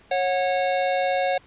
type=tone pair together; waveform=square; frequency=548.4 / 732 Hz; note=C#5 / F#5; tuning=-19 / -19 cents; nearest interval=perfect fourth; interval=500 cents; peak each=-24 / -24 dBFS; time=0.11-1.38 s; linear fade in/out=5 ms; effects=pink hiss -54 dBFS RMS until 1.46 s + resampled to 8000 Hz